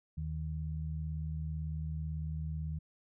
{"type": "tone pair together", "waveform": "sine", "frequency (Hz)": [78.05, 156.1], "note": ["D#2", "D#3"], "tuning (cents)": [6, 6], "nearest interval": "octave", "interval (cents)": 1200, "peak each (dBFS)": [-37, -38], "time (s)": [0.17, 2.79], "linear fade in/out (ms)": 10, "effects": []}